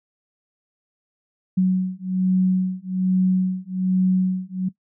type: beating tone pair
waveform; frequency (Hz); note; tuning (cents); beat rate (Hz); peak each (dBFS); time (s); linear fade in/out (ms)
sine; 185 / 186.2; F#3 / F#3; 0 / +11; 1.2; -20; 1.57-4.69; 10
effects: noise-tail reverb RT60 0.1 s tail -17 dB re dry

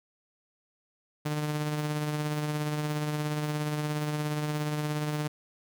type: tone with tremolo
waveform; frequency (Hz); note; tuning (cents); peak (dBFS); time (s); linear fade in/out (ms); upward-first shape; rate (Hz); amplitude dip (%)
sawtooth; 150.3; D3; +40; -23; 1.25-5.28; 10; triangle; 17; 40
effects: none

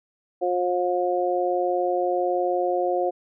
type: harmonic tone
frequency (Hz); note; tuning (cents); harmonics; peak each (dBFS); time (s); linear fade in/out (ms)
178.8; F3; +41; 2 / 3 / 4; -25 / -25 / -25; 0.41-3.11; 20
effects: none

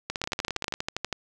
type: two click trains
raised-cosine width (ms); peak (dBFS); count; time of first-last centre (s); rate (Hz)
0.2; -11 / -12; 12 / 12; 0.24-1.127 / 0.1-0.74; 12.4 / 17.2
effects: none

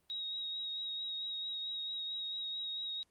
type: tone with vibrato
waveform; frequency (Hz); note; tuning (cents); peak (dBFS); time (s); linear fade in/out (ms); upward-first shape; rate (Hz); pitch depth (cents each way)
sine; 3790; A#7; +28; -37; 0.1-3.03; 0; sine; 4.5; 19
effects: pink hiss -75 dBFS RMS until 3.1 s + Opus 32 kbps

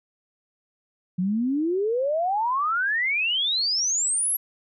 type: exponential sweep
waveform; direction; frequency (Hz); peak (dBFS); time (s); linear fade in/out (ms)
sine; up; 174.61 to 11660; -21; 1.18-4.37; 10
effects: none

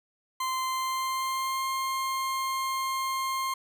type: tone with pitch glide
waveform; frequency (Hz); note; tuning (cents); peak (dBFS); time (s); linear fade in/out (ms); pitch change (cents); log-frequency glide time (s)
40% pulse; 1040 to 1060.6; C6 to C6; -11 to +23; -27; 0.4-3.54; 5; +34; 0.66-1.65
effects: none

